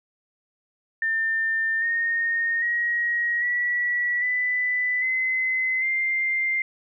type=tone with pitch steps; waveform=sine; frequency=1800 / 1846.3 / 1893.9 / 1942.6 / 1992.6 / 2044 / 2097 Hz; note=A6 / A#6 / A#6 / B6 / B6 / C7 / C7; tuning=+39 / -17 / +27 / -29 / +15 / -41 / +3 cents; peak=-21 dBFS; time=1.02-6.62 s; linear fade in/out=2 ms; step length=800 ms; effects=none